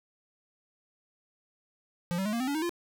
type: tone with pitch steps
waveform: square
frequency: 173.9 / 191.84 / 211.6 / 233.5 / 257.6 / 284.1 / 313.5 / 345.8 Hz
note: F3 / G3 / G#3 / A#3 / C4 / C#4 / D#4 / F4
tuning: -7 / -37 / +33 / +3 / -27 / +43 / +13 / -17 cents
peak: -29 dBFS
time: 2.11-2.694 s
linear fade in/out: 0 ms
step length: 73 ms
effects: none